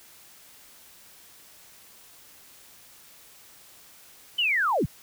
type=linear sweep; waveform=sine; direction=down; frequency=3083 to 63.1 Hz; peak=-21 dBFS; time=4.38-4.86 s; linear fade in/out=10 ms; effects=white hiss -52 dBFS RMS until 5.02 s